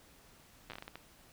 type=slowing click train; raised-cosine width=0.3 ms; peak=-28 dBFS; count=9; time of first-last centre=0.7-0.956 s; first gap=8 ms; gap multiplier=1.38; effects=pink hiss -61 dBFS RMS until 1.32 s